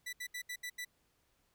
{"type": "tone bursts at uneven times", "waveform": "sawtooth", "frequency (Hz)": 1975, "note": "B6", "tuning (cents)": 0, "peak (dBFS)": -36, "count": 6, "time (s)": [[0.06, 0.13], [0.2, 0.27], [0.34, 0.42], [0.49, 0.56], [0.63, 0.7], [0.78, 0.85]], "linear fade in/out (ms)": 10, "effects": ["pink hiss -75 dBFS RMS until 1.54 s"]}